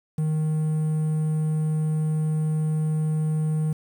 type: tone with quantisation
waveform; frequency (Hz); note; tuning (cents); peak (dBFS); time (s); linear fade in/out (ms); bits
triangle; 155.56; D#3; 0; -19; 0.18-3.73; 5; 8
effects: none